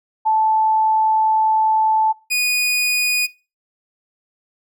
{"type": "tone pair in turn", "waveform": ["sine", "sawtooth"], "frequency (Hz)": [875, 2475], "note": ["A5", "D#7"], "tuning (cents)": [-10, -10], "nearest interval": "octave + tritone", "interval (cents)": 1800, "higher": "second", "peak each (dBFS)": -13, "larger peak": "neither", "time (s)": [[0.25, 2.13], [2.3, 3.27]], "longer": "first", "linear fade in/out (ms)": 20, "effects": ["noise-tail reverb RT60 0.3 s tail -21 dB re dry"]}